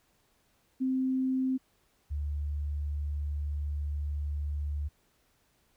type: tone pair in turn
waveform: sine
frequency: 260.7 / 73.16 Hz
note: C4 / D2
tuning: -6 / -6 cents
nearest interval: octave + minor seventh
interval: 2200 cents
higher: first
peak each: -26 / -30 dBFS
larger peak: first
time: 0.8-1.58 / 2.1-4.89 s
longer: second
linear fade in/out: 20 ms
effects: pink hiss -70 dBFS RMS until 5.76 s